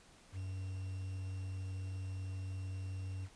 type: tone with quantisation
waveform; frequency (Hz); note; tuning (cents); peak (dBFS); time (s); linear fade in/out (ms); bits
triangle; 94.5; F#2; +37; -37; 0.32-3.29; 50; 10
effects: pink hiss -62 dBFS RMS until 3.35 s + resampled to 22050 Hz